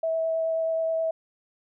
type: tone with vibrato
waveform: sine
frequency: 650 Hz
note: E5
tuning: 24 cents flat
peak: -23 dBFS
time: 0.03-1.11 s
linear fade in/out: 5 ms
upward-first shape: triangle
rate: 9.4 Hz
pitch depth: 10 cents each way
effects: none